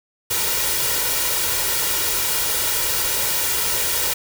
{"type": "noise with comb filter", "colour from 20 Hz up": "white", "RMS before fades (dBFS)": -21, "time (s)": [0.3, 4.14], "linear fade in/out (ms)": 10, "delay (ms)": 2.1, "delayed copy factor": 0.6, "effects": []}